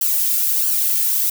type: noise with flanger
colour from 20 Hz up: violet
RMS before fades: -18 dBFS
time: 0.01-1.3 s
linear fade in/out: 5 ms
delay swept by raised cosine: 0.66 to 2.26 ms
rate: 1.5 Hz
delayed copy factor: +0.7
effects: none